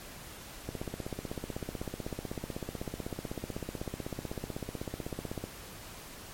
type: click train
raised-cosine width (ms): 2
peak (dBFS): -22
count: 77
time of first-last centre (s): 0.69-5.44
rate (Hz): 16
effects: pink hiss -47 dBFS RMS until 6.33 s + MP3 64 kbps

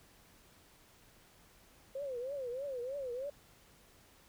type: tone with vibrato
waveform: sine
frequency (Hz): 523.3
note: C5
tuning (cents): 0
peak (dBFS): -37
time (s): 1.95-3.3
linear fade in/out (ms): 5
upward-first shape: triangle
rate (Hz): 3.2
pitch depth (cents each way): 190
effects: pink hiss -63 dBFS RMS until 4.28 s

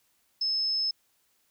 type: tone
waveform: sine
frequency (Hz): 5210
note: E8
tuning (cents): -21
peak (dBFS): -25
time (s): 0.41-0.91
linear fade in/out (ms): 5
effects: white hiss -70 dBFS RMS until 1.5 s

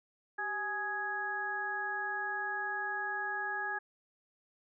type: harmonic tone with a mistuned harmonic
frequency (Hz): 416.2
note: G#4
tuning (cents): +4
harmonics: 1 / 2 / 3 / 4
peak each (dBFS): -46 / -39 / -44 / -35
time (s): 0.38-3.79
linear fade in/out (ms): 10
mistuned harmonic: 1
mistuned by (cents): -120
effects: none

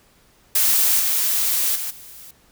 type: noise with level steps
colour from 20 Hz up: blue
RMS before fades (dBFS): -17 / -20 / -27 / -41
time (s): 0.55-2.31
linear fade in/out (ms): 5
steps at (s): 0.99 / 1.75 / 1.9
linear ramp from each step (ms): 10
effects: pink hiss -56 dBFS RMS until 2.51 s

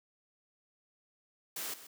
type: noise with echo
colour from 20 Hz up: white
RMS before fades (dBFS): -39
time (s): 1.56-1.74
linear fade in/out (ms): 5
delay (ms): 130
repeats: 1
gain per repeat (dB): -13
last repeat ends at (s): 1.87
effects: high-pass 200 Hz 12 dB/octave

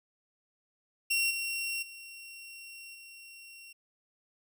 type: tone with level steps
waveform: sawtooth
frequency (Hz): 2736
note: F7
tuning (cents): -36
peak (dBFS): -23 / -29 / -42 / -45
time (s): 1.1-3.73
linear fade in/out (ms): 10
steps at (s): 1.3 / 1.82 / 2.94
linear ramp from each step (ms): 10
effects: none

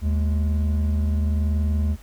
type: tone pair together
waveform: triangle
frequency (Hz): 76.6 / 208.9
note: D#2 / G#3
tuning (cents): -27 / +10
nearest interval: octave + perfect fourth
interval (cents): 1737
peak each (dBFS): -17 / -27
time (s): 0.01-1.97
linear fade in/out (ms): 50
effects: added 50 Hz sine -43 dBFS peak until 2.02 s + pink hiss -52 dBFS RMS until 2.02 s

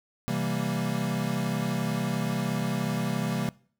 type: chord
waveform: square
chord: C dominant seventh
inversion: none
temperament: equal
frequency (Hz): 130.81 / 164.81 / 196 / 233.1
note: C3 / E3 / G3 / Bb3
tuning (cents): 0 / 0 / 0 / 0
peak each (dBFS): -33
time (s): 0.28-3.49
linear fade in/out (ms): 0
effects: noise-tail reverb RT60 0.5 s tail -23 dB re dry

